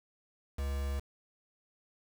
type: tone with quantisation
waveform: triangle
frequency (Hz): 69.3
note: C#2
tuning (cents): 0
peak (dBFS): -30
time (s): 0.58-1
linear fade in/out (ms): 10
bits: 7
effects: none